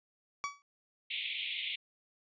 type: tone with exponential decay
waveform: 30% pulse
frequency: 1138 Hz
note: C#6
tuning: 45 cents sharp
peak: -28 dBFS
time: 0.44-0.62 s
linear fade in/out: 0 ms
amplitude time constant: 39 ms
type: band-pass noise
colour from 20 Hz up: white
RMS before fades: -38 dBFS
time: 1.1-1.76 s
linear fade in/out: 10 ms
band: 2100 to 3700 Hz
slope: 96 dB/octave
effects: resampled to 16000 Hz